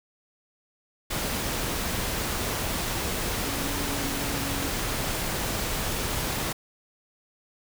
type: tone in noise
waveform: sine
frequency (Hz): 280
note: C#4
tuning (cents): +18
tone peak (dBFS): -35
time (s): 3.45-4.7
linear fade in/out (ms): 10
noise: pink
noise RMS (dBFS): -29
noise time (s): 1.1-6.53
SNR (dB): -9
effects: none